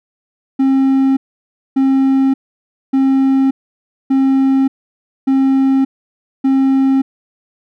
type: tone bursts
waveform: triangle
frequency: 268.1 Hz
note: C4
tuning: 42 cents sharp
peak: -7 dBFS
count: 6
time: 0.59-7.02 s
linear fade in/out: 10 ms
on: 580 ms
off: 590 ms
effects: none